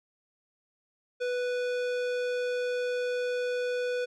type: tone with tanh clipping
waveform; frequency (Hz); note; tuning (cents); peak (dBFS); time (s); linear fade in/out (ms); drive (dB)
sine; 493.9; B4; 0; -30; 1.2-4.06; 20; 18
effects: none